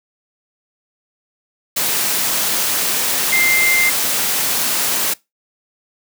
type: tone in noise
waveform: sine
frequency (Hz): 2093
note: C7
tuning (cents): 0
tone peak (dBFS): -13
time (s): 3.32-3.9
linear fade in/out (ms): 10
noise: white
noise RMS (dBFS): -18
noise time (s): 1.76-5.14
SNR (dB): +2
effects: noise-tail reverb RT60 0.2 s tail -22 dB re dry + high-pass 150 Hz 12 dB/octave